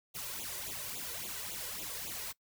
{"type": "noise with flanger", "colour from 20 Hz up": "white", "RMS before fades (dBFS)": -41, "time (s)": [0.14, 2.33], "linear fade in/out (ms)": 20, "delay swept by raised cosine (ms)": [0.28, 2.08], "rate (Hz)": 3.6, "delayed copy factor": 0.95, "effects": ["noise-tail reverb RT60 0.1 s tail -21 dB re dry"]}